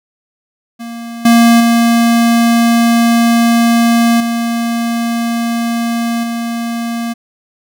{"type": "tone with level steps", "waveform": "square", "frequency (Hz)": 233.1, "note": "A#3", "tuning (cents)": 0, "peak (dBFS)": [-24, -5, -8, -14, -17], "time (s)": [0.79, 7.14], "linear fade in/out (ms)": 20, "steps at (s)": [1.25, 1.6, 4.2, 6.23], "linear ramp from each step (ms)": 5, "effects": []}